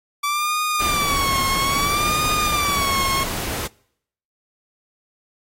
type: tone with vibrato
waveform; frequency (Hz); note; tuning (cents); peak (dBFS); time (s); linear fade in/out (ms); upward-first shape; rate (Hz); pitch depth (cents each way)
sawtooth; 1152; D6; -34; -16; 0.23-3.24; 10; sine; 0.61; 110
type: noise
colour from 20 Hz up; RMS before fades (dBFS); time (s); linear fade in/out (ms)
pink; -27; 0.79-3.68; 20
effects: noise-tail reverb RT60 0.7 s tail -25 dB re dry + AAC 48 kbps